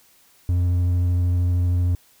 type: tone with hard clipping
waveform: sine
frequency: 88.7 Hz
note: F2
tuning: 27 cents sharp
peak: -18 dBFS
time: 0.49-1.95 s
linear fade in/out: 0 ms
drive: 3 dB
effects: white hiss -56 dBFS RMS until 2.2 s